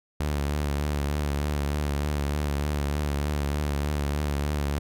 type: tone with vibrato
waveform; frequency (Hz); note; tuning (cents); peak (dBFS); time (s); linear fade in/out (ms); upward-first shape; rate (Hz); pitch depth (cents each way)
sawtooth; 72.8; D2; -15; -21; 0.2-4.79; 5; triangle; 3.3; 53
effects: none